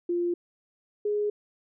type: tone pair in turn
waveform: sine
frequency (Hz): 348.3 / 416.2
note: F4 / G#4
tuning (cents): -5 / +4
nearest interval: minor third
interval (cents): 309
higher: second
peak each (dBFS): -24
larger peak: neither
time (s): 0.09-0.34 / 1.05-1.3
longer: neither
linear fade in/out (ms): 5
effects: none